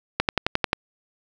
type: click train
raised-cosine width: 0.3 ms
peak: -3 dBFS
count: 7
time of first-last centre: 0.2-0.731 s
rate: 11.3 Hz
effects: none